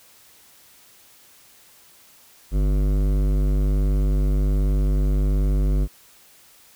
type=tone with hard clipping; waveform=sine; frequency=49.36 Hz; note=G1; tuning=13 cents sharp; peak=-19 dBFS; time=2.51-5.88 s; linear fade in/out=50 ms; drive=15 dB; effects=white hiss -52 dBFS RMS until 6.75 s